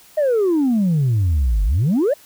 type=exponential two-way sweep; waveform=sine; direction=down then up; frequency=632 to 46.46 to 632 Hz; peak=-12 dBFS; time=0.17-2.14 s; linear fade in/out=10 ms; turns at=1.64 s; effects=tanh soft clip ceiling -12 dBFS + white hiss -48 dBFS RMS until 2.25 s